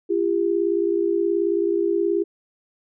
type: tone pair together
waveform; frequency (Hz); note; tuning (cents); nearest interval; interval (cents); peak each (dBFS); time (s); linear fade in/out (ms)
sine; 341.5 / 400.2; F4 / G4; -39 / +36; minor third; 275; -21; 0.09-2.24; 20
effects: none